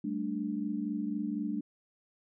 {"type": "chord", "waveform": "sine", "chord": "G suspended second", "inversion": "none", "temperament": "equal", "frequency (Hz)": [196, 220, 293.7], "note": ["G3", "A3", "D4"], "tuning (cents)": [0, 0, 0], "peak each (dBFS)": [-37, -35, -35], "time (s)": [0.04, 1.61], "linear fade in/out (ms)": 5, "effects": []}